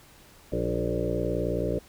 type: harmonic tone with a mistuned harmonic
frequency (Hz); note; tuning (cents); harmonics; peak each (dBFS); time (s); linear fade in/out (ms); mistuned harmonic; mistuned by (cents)
59; A#1; +22; 1 / 2 / 3 / 5 / 6 / 7 / 8 / 9 / 10; -34 / -34 / -34 / -34 / -34 / -34 / -34 / -34 / -34; 0.52-1.79; 5; 8; -31
effects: pink hiss -54 dBFS RMS until 1.88 s